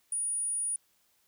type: tone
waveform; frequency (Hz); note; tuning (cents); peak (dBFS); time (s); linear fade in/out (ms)
sine; 9620; D9; +41; -29; 0.12-0.76; 2
effects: white hiss -70 dBFS RMS until 1.27 s